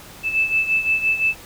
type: beating tone pair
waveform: sine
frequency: 2628 / 2633.8 Hz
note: E7 / E7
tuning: -6 / -2 cents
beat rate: 5.8 Hz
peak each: -18 / -23 dBFS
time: 0.23-1.35 s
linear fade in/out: 50 ms
effects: pink hiss -41 dBFS RMS until 1.45 s